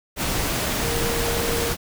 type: tone in noise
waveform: sine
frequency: 466.8 Hz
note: A#4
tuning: 2 cents sharp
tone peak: -27 dBFS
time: 0.81-1.74 s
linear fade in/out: 50 ms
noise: pink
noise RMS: -24 dBFS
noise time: 0.16-1.77 s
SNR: -6 dB
effects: none